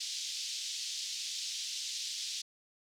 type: band-pass noise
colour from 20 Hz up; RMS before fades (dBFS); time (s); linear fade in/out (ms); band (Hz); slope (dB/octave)
white; -39; 0-2.42; 10; 3200 to 6100; 24
effects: none